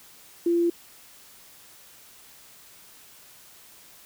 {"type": "tone", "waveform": "sine", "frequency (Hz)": 342.2, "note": "F4", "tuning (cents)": -35, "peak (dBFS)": -19, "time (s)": [0.46, 0.7], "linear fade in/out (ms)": 5, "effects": ["white hiss -51 dBFS RMS until 4.05 s"]}